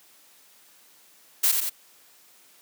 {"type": "noise with echo", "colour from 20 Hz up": "blue", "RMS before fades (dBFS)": -20, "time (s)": [1.43, 1.52], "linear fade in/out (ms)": 10, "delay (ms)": 89, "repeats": 2, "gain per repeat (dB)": -4, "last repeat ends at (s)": 1.698, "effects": ["white hiss -56 dBFS RMS until 2.61 s", "high-pass 200 Hz 12 dB/octave"]}